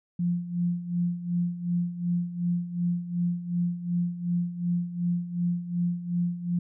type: tone with tremolo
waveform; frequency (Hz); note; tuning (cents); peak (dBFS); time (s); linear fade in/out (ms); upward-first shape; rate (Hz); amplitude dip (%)
sine; 174.61; F3; 0; -22; 0.19-6.59; 5; sine; 2.7; 75
effects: none